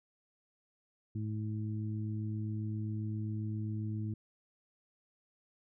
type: harmonic tone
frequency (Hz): 107.5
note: A2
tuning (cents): -40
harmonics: 1 / 2 / 3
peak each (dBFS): -35 / -41 / -45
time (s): 1.15-4.14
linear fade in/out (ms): 5
effects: none